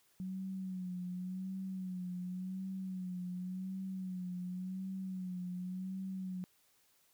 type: tone with vibrato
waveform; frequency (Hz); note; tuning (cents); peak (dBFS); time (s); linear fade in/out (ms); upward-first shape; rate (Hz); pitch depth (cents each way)
sine; 185; F#3; 0; -38; 0.2-6.44; 0; sine; 0.9; 50
effects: white hiss -71 dBFS RMS until 7.13 s